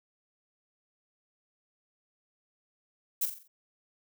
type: noise with echo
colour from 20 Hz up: violet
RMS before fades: -28 dBFS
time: 3.21-3.26 s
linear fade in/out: 10 ms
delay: 44 ms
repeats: 5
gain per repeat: -7 dB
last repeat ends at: 3.48 s
effects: none